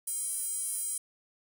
square tone with high-pass filter, 448.6 Hz, A4, 34 cents sharp, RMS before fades -34 dBFS, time 0.07-0.98 s, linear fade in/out 5 ms, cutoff 9500 Hz, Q 6.4, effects none

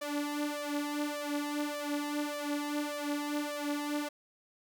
sawtooth tone with flanger, 293 Hz, D4, 4 cents flat, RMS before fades -35 dBFS, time 0.01-4.09 s, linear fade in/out 10 ms, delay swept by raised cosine 1.7 to 4.5 ms, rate 1.7 Hz, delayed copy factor +0.75, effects none

